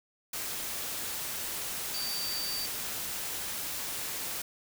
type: tone in noise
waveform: sine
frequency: 4624 Hz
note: D8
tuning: 28 cents flat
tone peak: -34 dBFS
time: 1.94-2.66 s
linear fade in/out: 5 ms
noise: white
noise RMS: -36 dBFS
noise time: 0.33-4.42 s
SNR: -1 dB
effects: none